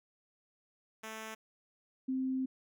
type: tone pair in turn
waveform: 5% pulse / sine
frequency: 220 / 261.3 Hz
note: A3 / C4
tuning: 0 / -2 cents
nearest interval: minor third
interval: 298 cents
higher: second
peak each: -31 / -31 dBFS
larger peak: neither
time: 1.03-1.35 / 2.08-2.46 s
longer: second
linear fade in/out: 10 ms
effects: none